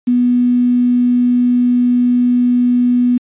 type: tone with quantisation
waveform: sine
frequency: 245.4 Hz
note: B3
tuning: 11 cents flat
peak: -9 dBFS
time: 0.07-3.18 s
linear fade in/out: 10 ms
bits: 6
effects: resampled to 8000 Hz